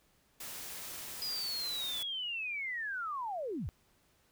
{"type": "noise", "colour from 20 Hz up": "white", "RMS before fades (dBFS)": -44, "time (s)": [0.4, 2.03], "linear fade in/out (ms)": 5}
{"type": "linear sweep", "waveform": "sine", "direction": "down", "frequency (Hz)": [4978, 51.3], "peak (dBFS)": -35, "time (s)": [1.22, 3.69], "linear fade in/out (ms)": 0}
{"effects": ["pink hiss -70 dBFS RMS until 4.31 s"]}